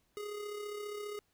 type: tone with amplitude modulation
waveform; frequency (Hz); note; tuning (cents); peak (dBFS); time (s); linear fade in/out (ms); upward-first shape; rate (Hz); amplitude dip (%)
square; 415.3; G#4; 0; -38; 0.17-1.19; 0; sine; 34.9; 45
effects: pink hiss -75 dBFS RMS until 1.33 s